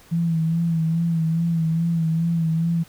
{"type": "tone with vibrato", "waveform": "sine", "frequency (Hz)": 164.81, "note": "E3", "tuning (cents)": 0, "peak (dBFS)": -18, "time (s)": [0.11, 2.84], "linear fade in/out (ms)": 20, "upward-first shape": "sine", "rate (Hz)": 2.4, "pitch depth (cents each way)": 44, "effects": ["pink hiss -50 dBFS RMS until 2.88 s"]}